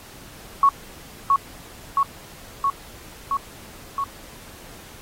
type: tone with echo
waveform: sine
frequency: 1108.7 Hz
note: C#6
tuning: in tune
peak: -11 dBFS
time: 0.63-0.69 s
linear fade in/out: 2 ms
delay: 670 ms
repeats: 5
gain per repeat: -2 dB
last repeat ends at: 4.04 s
effects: pink hiss -44 dBFS RMS until 5.01 s + AAC 48 kbps